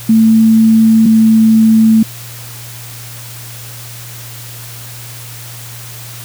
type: tone pair in turn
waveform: sine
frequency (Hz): 222.4 / 221.5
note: A3 / A3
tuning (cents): +19 / +12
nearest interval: unison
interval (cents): 7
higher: first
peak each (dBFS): -4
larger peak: neither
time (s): 0.09-1.06 / 1.06-2.03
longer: neither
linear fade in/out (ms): 5
effects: added 118 Hz sine -30 dBFS peak until 6.24 s + white hiss -31 dBFS RMS until 6.24 s